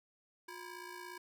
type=ring-modulated tone; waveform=20% pulse; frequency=659.3 Hz; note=E5; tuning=in tune; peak=-38 dBFS; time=0.48-1.18 s; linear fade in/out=5 ms; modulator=301 Hz; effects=none